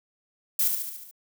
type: noise with echo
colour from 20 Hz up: violet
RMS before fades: -23 dBFS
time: 0.59-0.68 s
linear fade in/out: 5 ms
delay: 72 ms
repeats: 6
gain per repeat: -4 dB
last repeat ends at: 1.112 s
effects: none